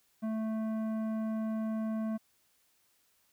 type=tone with tanh clipping; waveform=sine; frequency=220 Hz; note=A3; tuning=in tune; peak=-33 dBFS; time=0.22-2.18 s; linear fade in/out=20 ms; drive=12 dB; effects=white hiss -71 dBFS RMS until 3.32 s